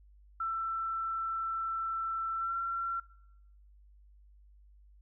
sine tone with pitch glide, 1336 to 1360.9 Hz, E6 to F6, +23 to -45 cents, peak -31 dBFS, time 0.4-3 s, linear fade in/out 5 ms, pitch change +32 cents, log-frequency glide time 2.36-2.54 s, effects noise-tail reverb RT60 0.8 s tail -22 dB re dry + added 50 Hz sine -56 dBFS peak until 5.01 s

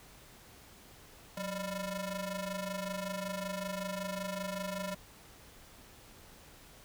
sawtooth ring-modulated tone, 394.7 Hz, G4, 12 cents sharp, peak -29 dBFS, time 1.37-4.95 s, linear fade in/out 5 ms, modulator 210 Hz, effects pink hiss -56 dBFS RMS until 6.84 s

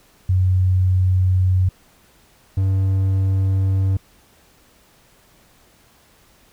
sine / triangle tone pair in turn, 92.5 / 95.91 Hz, F#2 / G2, 0 / -37 cents, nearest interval minor second, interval 63 cents, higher second, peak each -13 dBFS, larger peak neither, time 0.29-1.69 / 2.57-3.97 s, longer neither, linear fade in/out 5 ms, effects pink hiss -54 dBFS RMS until 6.52 s

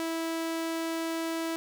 sawtooth tone, 327.8 Hz, E4, 10 cents flat, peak -26 dBFS, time 0-1.56 s, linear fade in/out 0 ms, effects none

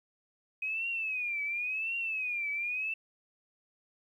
sine tone with vibrato, 2514 Hz, D#7, 17 cents sharp, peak -31 dBFS, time 0.62-2.94 s, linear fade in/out 5 ms, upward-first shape triangle, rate 0.93 Hz, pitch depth 170 cents each way, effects 11-bit

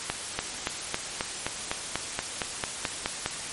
accelerating click train, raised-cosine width 0.3 ms, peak -10 dBFS, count 14, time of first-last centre 0.1-3.261 s, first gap 290 ms, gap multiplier 0.97, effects white hiss -35 dBFS RMS until 3.52 s + MP3 48 kbps

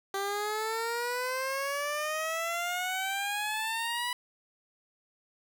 15% pulse exponential sweep, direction up, 390 to 987.8 Hz, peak -24 dBFS, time 0.14-4.13 s, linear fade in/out 2 ms, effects none

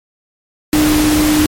sine tone in noise, 303.5 Hz, D#4, 43 cents flat, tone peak -10 dBFS, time 0.73-1.46 s, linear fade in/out 0 ms, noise pink, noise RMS -17 dBFS, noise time 0.73-1.46 s, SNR +4 dB, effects MP3 64 kbps

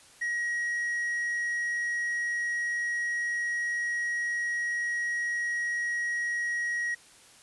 triangle tone, 1899 Hz, A#6, 32 cents sharp, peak -26 dBFS, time 0.21-6.95 s, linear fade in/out 10 ms, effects white hiss -55 dBFS RMS until 7.42 s + resampled to 24000 Hz

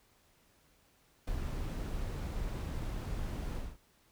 brown noise with ADSR envelope, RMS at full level -33 dBFS, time 1.27-3.78 s, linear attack 9 ms, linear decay 6 ms, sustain -4 dB, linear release 220 ms, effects pink hiss -68 dBFS RMS until 4.11 s

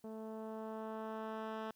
10% pulse tone with low-pass filter sweep, 219.7 Hz, A3, 2 cents flat, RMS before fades -44 dBFS, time 0.04-1.71 s, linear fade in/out 2 ms, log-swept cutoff 470 to 2500 Hz, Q 0.7, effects white hiss -75 dBFS RMS until 1.75 s

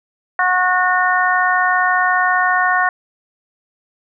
harmonic tone, 365.4 Hz, F#4, 22 cents flat, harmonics 2 / 3 / 4 / 5, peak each -18 / -18 / -18 / -18 dBFS, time 0.39-2.89 s, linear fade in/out 2 ms, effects none

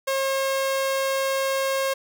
sawtooth tone, 539 Hz, C#5, 49 cents flat, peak -18 dBFS, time 0.07-1.94 s, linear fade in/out 10 ms, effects none

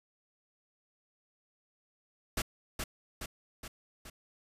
pink noise with echo, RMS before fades -32 dBFS, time 2.37-2.42 s, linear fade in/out 5 ms, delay 420 ms, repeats 4, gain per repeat -4 dB, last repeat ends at 4.1 s, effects resampled to 32000 Hz

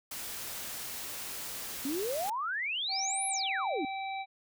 white noise, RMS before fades -40 dBFS, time 0.11-2.3 s, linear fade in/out 5 ms
sine exponential two-way sweep, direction up then down, 261.6 to 11175 to 261.6 Hz, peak -31 dBFS, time 1.85-3.85 s, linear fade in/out 2 ms, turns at 3.27 s
harmonic tone, 775 Hz, G5, 20 cents flat, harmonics 1 / 3 / 5, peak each -35 / -41 / -47 dBFS, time 2.88-4.26 s, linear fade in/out 50 ms
effects none

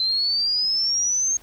sine exponential sweep, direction up, 4056 to 6470 Hz, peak -19 dBFS, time 0-1.37 s, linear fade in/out 2 ms, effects pink hiss -51 dBFS RMS until 1.42 s

